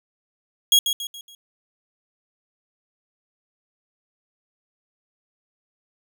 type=tone with echo; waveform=sawtooth; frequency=3300 Hz; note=G#7; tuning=12 cents flat; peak=-9 dBFS; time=0.72-0.79 s; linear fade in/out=2 ms; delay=140 ms; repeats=4; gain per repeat=-8 dB; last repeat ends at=1.35 s; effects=none